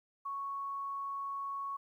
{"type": "tone", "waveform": "sine", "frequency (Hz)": 1108.7, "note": "C#6", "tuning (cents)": 0, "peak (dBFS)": -36, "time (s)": [0.25, 1.77], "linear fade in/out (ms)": 10, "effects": ["12-bit"]}